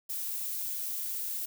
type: noise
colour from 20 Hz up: violet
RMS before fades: -35 dBFS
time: 0.09-1.46 s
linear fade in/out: 10 ms
effects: none